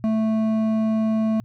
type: tone with hard clipping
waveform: sine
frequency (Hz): 219.9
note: A3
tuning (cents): -1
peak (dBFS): -20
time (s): 0.04-1.4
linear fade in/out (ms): 0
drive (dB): 8
effects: added 117 Hz sine -43 dBFS peak until 1.44 s